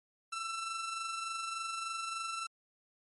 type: tone with amplitude modulation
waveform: sawtooth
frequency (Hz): 1337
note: E6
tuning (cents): +24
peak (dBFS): -31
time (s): 0.32-2.47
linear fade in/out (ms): 10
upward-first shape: sine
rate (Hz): 23.4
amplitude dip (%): 40
effects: MP3 48 kbps